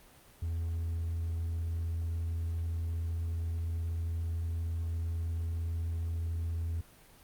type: tone with hard clipping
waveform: triangle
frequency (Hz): 83.3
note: E2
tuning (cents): +19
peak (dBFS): -32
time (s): 0.42-6.81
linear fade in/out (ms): 5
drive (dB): 5
effects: pink hiss -58 dBFS RMS until 7.23 s + Opus 32 kbps

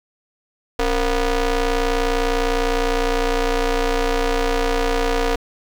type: ring-modulated tone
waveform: sawtooth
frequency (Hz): 246.9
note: B3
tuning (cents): 0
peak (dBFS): -10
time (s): 0.79-5.36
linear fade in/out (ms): 5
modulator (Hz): 217
effects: low-pass 6000 Hz 12 dB/octave + 7-bit

